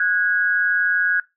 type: tone pair together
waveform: sine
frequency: 1467 / 1646.7 Hz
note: F#6 / G#6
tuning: -15 / -15 cents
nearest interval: major second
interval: 200 cents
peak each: -19 dBFS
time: 0-1.2 s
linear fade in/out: 2 ms
effects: noise-tail reverb RT60 0.2 s tail -19 dB re dry